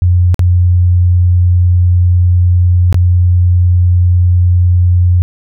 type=tone with dropouts; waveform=sine; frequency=89 Hz; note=F2; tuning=33 cents sharp; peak=-5 dBFS; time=0.02-5.22 s; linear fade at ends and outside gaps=0 ms; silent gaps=0.344-0.393 / 2.927-2.944 s; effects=none